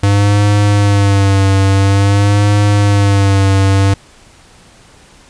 square tone with vibrato, 100 Hz, G2, 35 cents sharp, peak -8 dBFS, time 0.03-3.94 s, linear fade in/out 5 ms, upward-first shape sine, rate 0.49 Hz, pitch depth 49 cents each way, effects pink hiss -43 dBFS RMS until 5.29 s + resampled to 22050 Hz

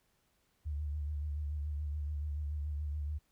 sine tone with vibrato, 74.1 Hz, D2, 16 cents sharp, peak -34 dBFS, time 0.65-3.19 s, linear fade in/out 20 ms, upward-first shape sine, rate 7 Hz, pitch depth 51 cents each way, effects pink hiss -75 dBFS RMS until 3.31 s

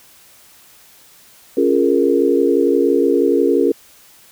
sine chord, Bb minor seventh, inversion first, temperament equal, 277.2 / 349.2 / 415.3 / 466.2 Hz, Db4 / F4 / Ab4 / Bb4, 0 / 0 / 0 / 0 cents, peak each -17 dBFS, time 1.57-3.72 s, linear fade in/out 5 ms, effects white hiss -47 dBFS RMS until 4.31 s

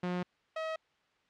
sawtooth tone pair in turn, 179.2 / 638.6 Hz, F3 / D#5, +45 / +45 cents, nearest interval octave + minor seventh, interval 2200 cents, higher second, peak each -28 / -30 dBFS, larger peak first, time 0.03-0.23 / 0.56-0.76 s, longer neither, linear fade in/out 5 ms, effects white hiss -71 dBFS RMS until 1.29 s + low-pass 3000 Hz 12 dB/octave

